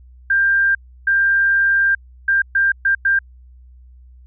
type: tone bursts at uneven times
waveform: sine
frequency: 1590 Hz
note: G6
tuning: 24 cents sharp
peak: -12 dBFS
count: 6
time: 0.3-0.75 / 1.07-1.95 / 2.28-2.42 / 2.55-2.72 / 2.85-2.95 / 3.05-3.19 s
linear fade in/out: 5 ms
effects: added 62 Hz sine -41 dBFS peak until 4.26 s